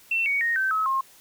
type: tone with pitch steps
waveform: sine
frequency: 2694 / 2239 / 1861.4 / 1547.3 / 1286.2 / 1069.1 Hz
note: E7 / C#7 / A#6 / G6 / E6 / C6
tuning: +37 / +17 / -3 / -23 / -43 / +37 cents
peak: -21 dBFS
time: 0.11-1.01 s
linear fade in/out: 5 ms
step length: 150 ms
effects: white hiss -53 dBFS RMS until 1.2 s